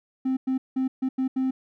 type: tone bursts at uneven times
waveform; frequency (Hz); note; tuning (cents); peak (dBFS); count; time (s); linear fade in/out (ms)
triangle; 261.6; C4; 0; -19; 6; 0.25-0.37 / 0.47-0.58 / 0.76-0.88 / 1.02-1.09 / 1.18-1.28 / 1.36-1.51; 10
effects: tanh soft clip ceiling -16 dBFS

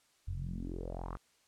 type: tone with low-pass filter sweep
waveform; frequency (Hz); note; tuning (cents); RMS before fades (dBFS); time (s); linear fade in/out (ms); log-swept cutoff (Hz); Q
sawtooth; 43.65; F1; 0; -40; 0.27-1.17; 0; 88 to 1300; 4.6
effects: white hiss -70 dBFS RMS until 1.47 s + low-pass 9000 Hz 12 dB/octave

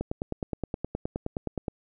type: click train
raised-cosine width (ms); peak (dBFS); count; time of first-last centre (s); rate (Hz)
2; -16; 17; 0.01-1.682; 9.57
effects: none

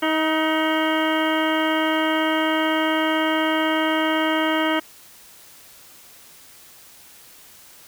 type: harmonic tone with a mistuned harmonic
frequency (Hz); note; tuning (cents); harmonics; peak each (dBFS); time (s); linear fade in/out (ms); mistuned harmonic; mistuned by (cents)
315.9; D#4; +26; 1 / 2 / 3 / 4 / 5 / 6 / 7 / 9 / 10; -22 / -25 / -27 / -28 / -29 / -30 / -30 / -32 / -32; 0.02-4.8; 10; 5; -41
effects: white hiss -47 dBFS RMS until 7.87 s

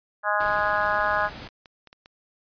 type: harmonic tone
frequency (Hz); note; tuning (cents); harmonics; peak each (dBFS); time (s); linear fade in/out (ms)
207.7; G#3; 0; 3 / 4 / 5 / 6 / 7 / 8; -28 / -28 / -28 / -28 / -28 / -28; 0.23-1.3; 50
type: noise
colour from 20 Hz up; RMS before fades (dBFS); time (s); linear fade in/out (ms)
pink; -39; 0.4-1.48; 5
type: clicks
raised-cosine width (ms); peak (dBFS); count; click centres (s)
0.2; -29; 6; 1.208 / 1.488 / 1.658 / 1.873 / 1.929 / 2.059
effects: resampled to 11025 Hz

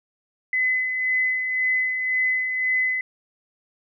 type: tone with tremolo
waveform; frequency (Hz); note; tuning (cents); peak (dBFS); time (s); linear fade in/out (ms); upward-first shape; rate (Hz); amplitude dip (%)
sine; 2023; B6; +41; -18; 0.53-3.01; 2; sine; 1.9; 45
effects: none

